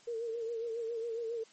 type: tone with vibrato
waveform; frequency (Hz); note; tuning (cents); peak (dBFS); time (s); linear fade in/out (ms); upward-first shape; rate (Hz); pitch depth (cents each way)
sine; 459.9; A#4; -23; -34; 0.07-1.44; 10; sine; 7.3; 58
effects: white hiss -61 dBFS RMS until 1.52 s + MP3 32 kbps